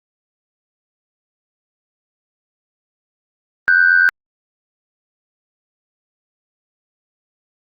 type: tone pair together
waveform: sine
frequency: 1480 / 1568 Hz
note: F#6 / G6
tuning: 0 / 0 cents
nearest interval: minor second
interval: 100 cents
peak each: -11 dBFS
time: 3.68-4.09 s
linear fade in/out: 0 ms
effects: tanh soft clip ceiling -2 dBFS + Opus 32 kbps